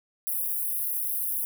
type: high-pass noise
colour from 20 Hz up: white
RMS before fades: -29 dBFS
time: 0.27-1.45 s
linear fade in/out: 0 ms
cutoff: 10000 Hz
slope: 96 dB/octave
effects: none